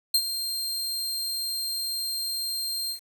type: tone with ADSR envelope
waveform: sawtooth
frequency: 4186 Hz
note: C8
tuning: in tune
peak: -14 dBFS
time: 0.14-3 s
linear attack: 6 ms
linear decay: 62 ms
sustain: -11 dB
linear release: 100 ms
effects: 8-bit